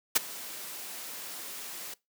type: noise with ADSR envelope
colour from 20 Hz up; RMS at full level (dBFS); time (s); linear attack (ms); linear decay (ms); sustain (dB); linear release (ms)
white; -20; 0.15-1.94; 14; 17; -21; 4
effects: noise-tail reverb RT60 0.2 s tail -21 dB re dry + high-pass 200 Hz 12 dB/octave